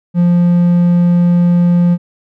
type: tone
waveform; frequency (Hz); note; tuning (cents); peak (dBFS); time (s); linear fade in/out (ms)
triangle; 174.61; F3; 0; -5; 0.14-1.98; 50
effects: none